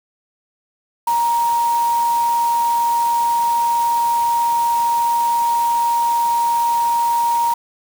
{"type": "tone in noise", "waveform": "sine", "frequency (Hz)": 939, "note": "A#5", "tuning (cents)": 12, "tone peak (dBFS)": -14, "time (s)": [1.07, 7.54], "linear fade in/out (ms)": 5, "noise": "white", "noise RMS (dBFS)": -32, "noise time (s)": [1.07, 7.54], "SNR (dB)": 15, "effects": []}